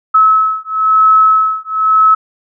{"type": "beating tone pair", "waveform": "sine", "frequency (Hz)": [1293, 1294], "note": ["E6", "E6"], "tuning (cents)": [-34, -32], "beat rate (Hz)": 1, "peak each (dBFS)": -10, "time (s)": [0.14, 2.15], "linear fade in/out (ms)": 10, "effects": []}